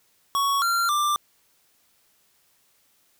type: tone with pitch steps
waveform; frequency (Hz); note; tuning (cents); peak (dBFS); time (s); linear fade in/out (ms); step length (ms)
square; 1115 / 1378 / 1183; C#6 / F6 / D6; +10 / -24 / +12; -21; 0.35-1.16; 0; 270
effects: white hiss -64 dBFS RMS until 3.19 s

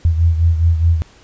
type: beating tone pair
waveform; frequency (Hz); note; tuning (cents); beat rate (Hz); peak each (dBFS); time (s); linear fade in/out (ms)
sine; 82.41 / 87.21; E2 / F2; 0 / -2; 4.8; -11 / -18; 0.05-1.02; 0
effects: pink hiss -47 dBFS RMS until 1.23 s + resampled to 16000 Hz

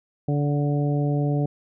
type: harmonic tone with a mistuned harmonic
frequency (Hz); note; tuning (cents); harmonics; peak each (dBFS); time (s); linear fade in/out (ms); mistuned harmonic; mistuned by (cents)
144.8; D3; -24; 1 / 2 / 3 / 4 / 5; -21 / -27 / -31 / -33 / -35; 0.28-1.46; 5; 5; +21
effects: none

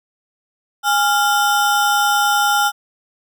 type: ring-modulated tone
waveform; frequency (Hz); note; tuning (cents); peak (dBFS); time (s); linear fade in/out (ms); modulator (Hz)
square; 1107; C#6; -3; -11; 0.83-2.72; 50; 285
effects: none

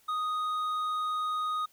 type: tone with hard clipping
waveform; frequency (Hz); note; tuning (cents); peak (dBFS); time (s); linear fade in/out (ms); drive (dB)
sine; 1244.5; D#6; 0; -30; 0.08-1.66; 10; 5
effects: white hiss -64 dBFS RMS until 1.72 s

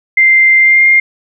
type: tone with pitch glide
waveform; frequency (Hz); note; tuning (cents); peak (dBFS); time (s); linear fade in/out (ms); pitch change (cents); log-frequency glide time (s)
sine; 2090 to 2116; C7 to C7; -2 to +19; -4; 0.17-1; 5; +21; 0.58-0.85
effects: none

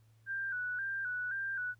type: tone with vibrato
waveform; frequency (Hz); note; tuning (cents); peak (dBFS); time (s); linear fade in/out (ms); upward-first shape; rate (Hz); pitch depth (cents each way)
sine; 1531; G6; -41; -34; 0.26-1.75; 50; square; 1.9; 61
effects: added 111 Hz sine -62 dBFS peak until 1.79 s + pink hiss -75 dBFS RMS until 1.79 s

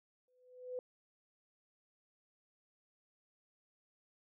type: tone with exponential growth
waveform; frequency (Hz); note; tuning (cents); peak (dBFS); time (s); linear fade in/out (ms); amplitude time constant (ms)
sine; 502; B4; +28; -36; 0.28-0.79; 1; 110
effects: none

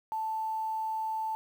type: tone with quantisation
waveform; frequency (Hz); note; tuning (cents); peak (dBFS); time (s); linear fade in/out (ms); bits
sine; 880; A5; 0; -30; 0.12-1.35; 0; 9
effects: none

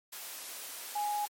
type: tone in noise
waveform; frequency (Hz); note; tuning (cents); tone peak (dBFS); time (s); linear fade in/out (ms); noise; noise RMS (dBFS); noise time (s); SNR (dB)
sine; 830.6; G#5; 0; -30; 0.95-1.26; 10; white; -43; 0.12-1.28; +10
effects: high-pass 400 Hz 12 dB/octave + MP3 64 kbps

